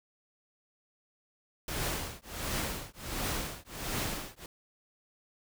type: noise with tremolo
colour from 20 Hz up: pink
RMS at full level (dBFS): -32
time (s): 1.68-4.46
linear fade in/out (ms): 2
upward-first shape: triangle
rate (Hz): 1.4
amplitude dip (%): 100
effects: none